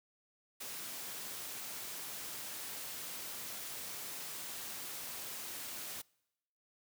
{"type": "noise", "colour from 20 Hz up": "white", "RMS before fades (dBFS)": -44, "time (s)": [0.6, 6.02], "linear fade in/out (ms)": 10, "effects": ["noise-tail reverb RT60 0.9 s tail -26 dB re dry", "high-pass 100 Hz 12 dB/octave"]}